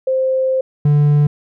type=tone pair in turn; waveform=sine / triangle; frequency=523.3 / 146.85 Hz; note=C5 / D3; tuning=0 / 0 cents; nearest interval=octave + minor seventh; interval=2200 cents; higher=first; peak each=-13 / -7 dBFS; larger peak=second; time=0.07-0.61 / 0.85-1.27 s; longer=first; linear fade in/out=5 ms; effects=none